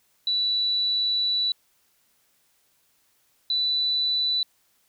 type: tone pair in turn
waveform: sine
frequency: 3951 / 3976 Hz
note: B7 / B7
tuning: 0 / +11 cents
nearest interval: unison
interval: 11 cents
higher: second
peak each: -21 dBFS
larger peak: neither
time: 0.27-1.52 / 3.5-4.43 s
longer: first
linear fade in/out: 2 ms
effects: white hiss -66 dBFS RMS until 4.88 s